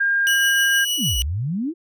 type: tone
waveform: sine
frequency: 1609 Hz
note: G6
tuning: 45 cents sharp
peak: -16 dBFS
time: 0-0.85 s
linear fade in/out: 10 ms
type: tone with tremolo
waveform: sawtooth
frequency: 2935 Hz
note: F#7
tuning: 15 cents flat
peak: -16 dBFS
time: 0.27-1.22 s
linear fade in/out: 0 ms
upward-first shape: sine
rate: 6.5 Hz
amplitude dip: 30%
type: exponential two-way sweep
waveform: sine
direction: down then up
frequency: 355.6 to 55.6 to 355.6 Hz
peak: -21 dBFS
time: 0.97-1.74 s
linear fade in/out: 50 ms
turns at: 1.18 s
effects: none